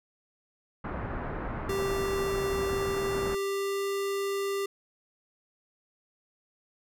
pink low-pass noise, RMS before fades -35 dBFS, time 0.84-3.35 s, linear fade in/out 5 ms, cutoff 1700 Hz, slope 24 dB/octave
square tone with pitch glide, 392 to 396.1 Hz, G4 to G4, 0 to +18 cents, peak -29 dBFS, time 1.69-4.66 s, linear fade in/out 5 ms, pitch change +18 cents, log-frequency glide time 2.65-3.85 s
clicks, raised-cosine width 2 ms, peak -24 dBFS, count 2, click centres 1.824 / 2.135 s
effects none

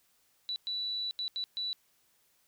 sine tone bursts at uneven times, 3951 Hz, B7, in tune, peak -32 dBFS, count 5, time 0.49-0.56 / 0.67-1.11 / 1.19-1.28 / 1.36-1.44 / 1.57-1.73 s, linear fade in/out 0 ms, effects white hiss -70 dBFS RMS until 2.47 s

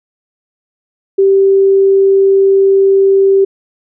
sine tone, 390 Hz, G4, 9 cents flat, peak -5 dBFS, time 1.18-3.45 s, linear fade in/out 10 ms, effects none

